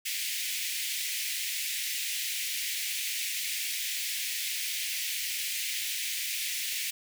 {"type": "high-pass noise", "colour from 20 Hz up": "pink", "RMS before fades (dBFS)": -33, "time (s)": [0.05, 6.91], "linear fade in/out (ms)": 10, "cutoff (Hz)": 2000, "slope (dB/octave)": 48, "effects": []}